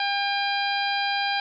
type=harmonic tone; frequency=802 Hz; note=G5; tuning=39 cents sharp; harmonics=1 / 2 / 3 / 4 / 5 / 6; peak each=-26 / -29 / -31 / -32 / -33 / -34 dBFS; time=0-1.4 s; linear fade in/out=2 ms; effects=none

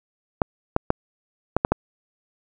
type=clicks; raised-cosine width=1 ms; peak=-3 dBFS; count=6; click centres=0.418 / 0.764 / 0.904 / 1.566 / 1.649 / 1.72 s; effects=none

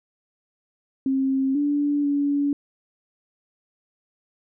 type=tone with pitch steps; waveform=sine; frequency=267.5 / 289.6 / 285.4 Hz; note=C4 / D4 / D4; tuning=+38 / -24 / -49 cents; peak=-19 dBFS; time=1.06-2.53 s; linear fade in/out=2 ms; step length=490 ms; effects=none

